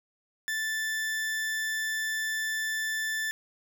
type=tone; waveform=40% pulse; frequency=1760 Hz; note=A6; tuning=in tune; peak=-28 dBFS; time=0.48-3.31 s; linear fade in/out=0 ms; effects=none